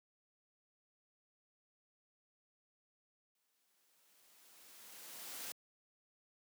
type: noise with exponential growth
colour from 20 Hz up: white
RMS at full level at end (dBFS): -44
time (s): 3.35-5.52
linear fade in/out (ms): 2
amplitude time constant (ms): 470
effects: high-pass 200 Hz 12 dB/octave